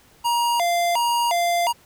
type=tone with vibrato; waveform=square; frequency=810 Hz; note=G#5; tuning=43 cents flat; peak=-19 dBFS; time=0.24-1.73 s; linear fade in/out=20 ms; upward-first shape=square; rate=1.4 Hz; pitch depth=270 cents each way; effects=pink hiss -54 dBFS RMS until 1.85 s